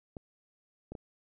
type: clicks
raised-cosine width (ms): 2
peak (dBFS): -28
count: 3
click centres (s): 0.168 / 0.92 / 0.952
effects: none